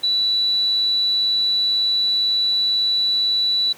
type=tone; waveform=sine; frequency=3951 Hz; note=B7; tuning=in tune; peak=-16 dBFS; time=0.03-3.73 s; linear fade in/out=10 ms; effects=pink hiss -44 dBFS RMS until 3.77 s + high-pass 200 Hz 12 dB/octave